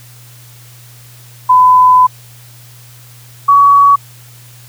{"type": "tone pair in turn", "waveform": "sine", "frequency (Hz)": [1006, 1129.2], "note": ["B5", "C#6"], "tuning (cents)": [32, 32], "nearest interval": "major second", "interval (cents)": 200, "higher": "second", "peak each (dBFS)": -3, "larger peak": "neither", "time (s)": [[1.49, 2.07], [3.48, 3.96]], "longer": "first", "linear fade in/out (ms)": 10, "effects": ["added 120 Hz sine -37 dBFS peak until 4.68 s", "white hiss -41 dBFS RMS until 4.68 s"]}